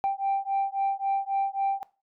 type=beating tone pair; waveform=sine; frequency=784 / 787.7 Hz; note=G5 / G5; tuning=0 / +8 cents; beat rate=3.7 Hz; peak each=-26 dBFS; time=0.04-1.83 s; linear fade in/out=0 ms; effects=noise-tail reverb RT60 0.3 s tail -18 dB re dry + tanh soft clip ceiling -20 dBFS